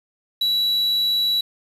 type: tone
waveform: triangle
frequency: 3922 Hz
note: B7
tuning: 13 cents flat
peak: -16 dBFS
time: 0.41-1.41 s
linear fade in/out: 5 ms
effects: resampled to 32000 Hz + 7-bit